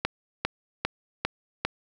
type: click train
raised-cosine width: 0.3 ms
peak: -8 dBFS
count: 5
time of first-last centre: 0.05-1.65 s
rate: 2.5 Hz
effects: none